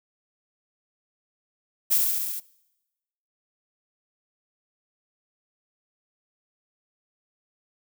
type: noise with echo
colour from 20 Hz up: violet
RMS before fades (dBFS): -20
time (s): 1.9-1.99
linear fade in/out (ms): 20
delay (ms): 69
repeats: 6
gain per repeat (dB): -2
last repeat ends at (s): 2.404
effects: noise-tail reverb RT60 1.0 s tail -23 dB re dry